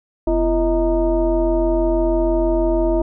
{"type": "tone with frequency modulation", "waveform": "sine", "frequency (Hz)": 338.1, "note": "E4", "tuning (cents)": 44, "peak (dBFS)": -14, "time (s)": [0.27, 3.02], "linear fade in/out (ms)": 5, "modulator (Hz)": 295, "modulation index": 1.2, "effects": []}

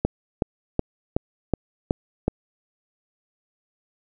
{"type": "click train", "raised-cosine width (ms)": 2, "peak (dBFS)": -6, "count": 7, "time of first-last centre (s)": [0.05, 2.28], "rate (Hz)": 2.69, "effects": []}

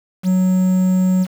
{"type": "tone with quantisation", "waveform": "triangle", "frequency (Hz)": 185, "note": "F#3", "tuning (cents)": 0, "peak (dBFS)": -10, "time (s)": [0.23, 1.27], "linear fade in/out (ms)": 50, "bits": 6, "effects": []}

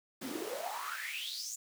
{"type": "noise with high-pass filter sweep", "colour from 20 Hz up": "pink", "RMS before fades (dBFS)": -40, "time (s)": [0.21, 1.56], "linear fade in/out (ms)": 10, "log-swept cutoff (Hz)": [220, 7300], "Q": 7.7, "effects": []}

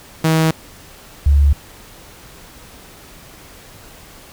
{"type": "tone pair in turn", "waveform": ["sawtooth", "sine"], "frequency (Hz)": [160, 71.27], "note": ["D#3", "C#2"], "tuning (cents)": [49, 49], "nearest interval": "octave + major second", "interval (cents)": 1400, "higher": "first", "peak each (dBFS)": -8, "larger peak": "neither", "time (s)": [[0.24, 0.51], [1.26, 1.53]], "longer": "neither", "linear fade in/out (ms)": 5, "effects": ["pink hiss -41 dBFS RMS until 4.32 s"]}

